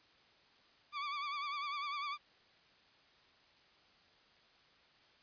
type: tone with vibrato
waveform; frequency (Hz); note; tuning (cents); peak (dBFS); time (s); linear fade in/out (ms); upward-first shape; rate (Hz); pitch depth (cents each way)
sawtooth; 1156; D6; -28; -34; 0.92-2.18; 50; sine; 10; 67
effects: white hiss -66 dBFS RMS until 5.22 s + resampled to 11025 Hz